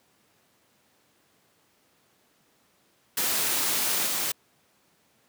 white noise with level steps, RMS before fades -26 / -28 dBFS, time 3.17-4.32 s, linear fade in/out 5 ms, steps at 4.06 s, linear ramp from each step 10 ms, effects pink hiss -65 dBFS RMS until 5.28 s + high-pass 150 Hz 12 dB/octave

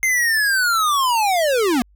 square linear sweep, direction down, 2105 to 226.1 Hz, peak -16 dBFS, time 0.03-1.82 s, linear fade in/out 0 ms, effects added 50 Hz sine -50 dBFS peak until 1.95 s

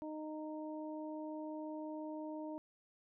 harmonic tone, 308.6 Hz, D#4, 14 cents flat, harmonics 1 / 2 / 3, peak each -43 / -47 / -51 dBFS, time 0.02-2.58 s, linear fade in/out 0 ms, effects none

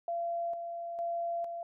sine tone with tremolo, 683 Hz, F5, 39 cents flat, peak -31 dBFS, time 0.08-1.63 s, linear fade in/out 2 ms, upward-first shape square, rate 1.1 Hz, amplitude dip 45%, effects none

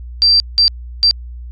sine tone bursts at uneven times, 4699 Hz, D8, in tune, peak -7 dBFS, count 3, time 0.22-0.4 / 0.58-0.68 / 1.03-1.11 s, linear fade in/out 0 ms, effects added 60 Hz sine -27 dBFS peak until 1.51 s + resampled to 16000 Hz

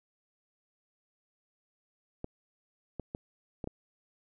clicks, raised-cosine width 2 ms, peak -23 dBFS, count 5, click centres 2.244 / 2.997 / 3.149 / 3.642 / 3.674 s, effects none

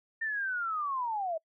sine linear sweep, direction down, 1816 to 624 Hz, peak -30 dBFS, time 0.21-1.38 s, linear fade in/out 10 ms, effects noise-tail reverb RT60 0.1 s tail -26 dB re dry

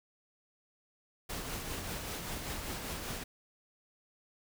pink noise with tremolo, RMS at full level -38 dBFS, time 1.29-3.24 s, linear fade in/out 10 ms, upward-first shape triangle, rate 5.1 Hz, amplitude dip 40%, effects none

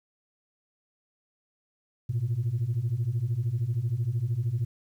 sine beating tone pair, 110 / 123 Hz, A2 / B2, 0 / -7 cents, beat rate 13 Hz, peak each -28 / -26 dBFS, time 2.09-4.65 s, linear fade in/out 10 ms, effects tanh soft clip ceiling -21 dBFS + 10-bit

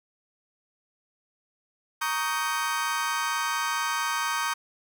35% pulse chord, Eb dominant seventh, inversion second, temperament just, 933.4 / 1120.1 / 1244.5 / 1555.6 Hz, Bb5 / Db6 / Eb6 / G6, +2 / +18 / 0 / -14 cents, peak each -30 dBFS, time 2.01-4.54 s, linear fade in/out 10 ms, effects none

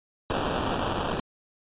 violet noise with sample-and-hold, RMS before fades -28 dBFS, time 0.3-1.2 s, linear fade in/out 0 ms, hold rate 2100 Hz, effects resampled to 8000 Hz

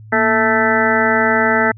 harmonic tone with a mistuned harmonic, 220 Hz, A3, in tune, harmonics 1 / 2 / 3 / 4 / 6 / 7 / 8 / 9, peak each -20 / -20 / -20 / -20 / -20 / -20 / -20 / -20 dBFS, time 0.12-1.72 s, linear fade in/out 10 ms, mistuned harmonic 1, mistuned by +100 cents, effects added 108 Hz sine -35 dBFS peak until 1.77 s

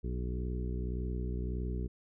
harmonic tone with a mistuned harmonic, 61.74 Hz, B1, in tune, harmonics 1 / 2 / 3 / 4 / 5 / 6 / 7, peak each -34 / -41 / -42 / -47 / -48 / -46 / -48 dBFS, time 0.03-1.88 s, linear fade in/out 20 ms, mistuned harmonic 7, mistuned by -18 cents, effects none

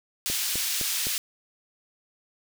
pink high-pass noise, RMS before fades -28 dBFS, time 0.26-1.18 s, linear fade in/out 0 ms, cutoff 3200 Hz, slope 12 dB/octave
click train, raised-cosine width 2 ms, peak -22 dBFS, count 4, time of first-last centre 0.3-1.069 s, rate 3.9 Hz
effects none

